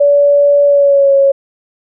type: tone with pitch glide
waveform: sine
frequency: 573 to 551.2 Hz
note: D5 to C#5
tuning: -43 to -10 cents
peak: -5 dBFS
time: 0-1.32 s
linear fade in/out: 10 ms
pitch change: -67 cents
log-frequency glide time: 0.65-1.14 s
effects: none